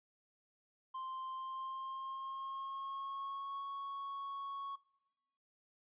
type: tone with pitch glide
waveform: triangle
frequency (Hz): 1046.5 to 1107.4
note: C6 to C#6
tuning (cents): 0 to -2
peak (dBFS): -39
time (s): 0.94-4.76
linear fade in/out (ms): 10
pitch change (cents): +98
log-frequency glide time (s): 1.32-3.63
effects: noise-tail reverb RT60 1.0 s tail -20 dB re dry + resampled to 8000 Hz